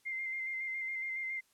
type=tone with vibrato; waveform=sine; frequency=2093 Hz; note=C7; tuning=in tune; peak=-35 dBFS; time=0.05-1.41 s; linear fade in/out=20 ms; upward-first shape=square; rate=7.2 Hz; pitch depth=19 cents each way; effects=white hiss -71 dBFS RMS until 1.53 s + low-pass 12000 Hz 12 dB/octave